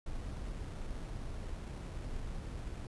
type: noise with sample-and-hold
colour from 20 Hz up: brown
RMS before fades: -41 dBFS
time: 0.06-2.87 s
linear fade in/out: 5 ms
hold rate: 4900 Hz
effects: resampled to 24000 Hz